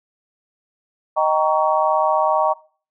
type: chord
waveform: sine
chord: Eb dominant seventh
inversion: none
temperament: just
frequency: 622.3 / 777.8 / 933.4 / 1120.1 Hz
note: Eb5 / G5 / Bb5 / Db6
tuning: 0 / -14 / +2 / +18 cents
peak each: -19 / -21 / -20 / -21 dBFS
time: 1.16-2.54 s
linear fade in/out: 20 ms
effects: noise-tail reverb RT60 0.4 s tail -20 dB re dry